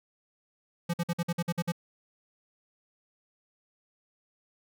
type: tone bursts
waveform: square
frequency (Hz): 171.8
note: F3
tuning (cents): -28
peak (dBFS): -27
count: 9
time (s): 0.89-1.721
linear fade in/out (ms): 10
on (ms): 47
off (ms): 51
effects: none